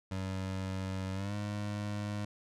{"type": "tone with pitch glide", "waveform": "25% pulse", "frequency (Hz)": [94.9, 103.49], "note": ["F#2", "G#2"], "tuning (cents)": [44, -6], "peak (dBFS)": -31, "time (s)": [0.11, 2.25], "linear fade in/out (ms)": 5, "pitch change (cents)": 150, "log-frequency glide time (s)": [1.14, 1.34], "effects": ["low-pass 8000 Hz 12 dB/octave"]}